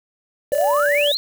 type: click train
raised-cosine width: 0.3 ms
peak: -24 dBFS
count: 19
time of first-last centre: 0.52-1.074 s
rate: 32.5 Hz
type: exponential sweep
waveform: sine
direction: up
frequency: 505 to 4371 Hz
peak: -18 dBFS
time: 0.52-1.17 s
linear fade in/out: 0 ms
type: high-pass noise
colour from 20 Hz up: white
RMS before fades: -34 dBFS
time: 0.52-1.15 s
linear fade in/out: 5 ms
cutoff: 6000 Hz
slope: 24 dB/octave
type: tone with vibrato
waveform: triangle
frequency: 580 Hz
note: D5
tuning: 22 cents flat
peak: -15 dBFS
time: 0.52-1.12 s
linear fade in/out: 5 ms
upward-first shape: square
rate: 4.5 Hz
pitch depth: 9 cents each way
effects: none